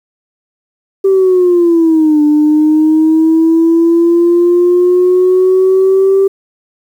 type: linear two-way sweep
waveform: sine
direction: down then up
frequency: 391 to 297.1 to 391 Hz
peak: -4 dBFS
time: 1.04-6.28 s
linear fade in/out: 10 ms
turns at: 2.23 s
effects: tanh soft clip ceiling -2 dBFS + 7-bit